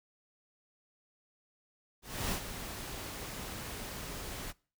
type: noise with ADSR envelope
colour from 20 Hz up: pink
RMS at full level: -33 dBFS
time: 2.02-4.53 s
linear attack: 300 ms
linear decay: 80 ms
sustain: -9 dB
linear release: 31 ms
effects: noise-tail reverb RT60 0.4 s tail -24 dB re dry